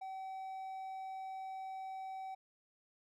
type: tone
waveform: triangle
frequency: 764 Hz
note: G5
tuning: 45 cents flat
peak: -40 dBFS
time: 0.01-2.35 s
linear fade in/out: 10 ms
effects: none